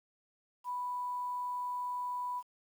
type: tone with quantisation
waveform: sine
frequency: 987.8 Hz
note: B5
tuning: in tune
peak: -34 dBFS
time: 0.64-2.43 s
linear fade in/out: 50 ms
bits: 10
effects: none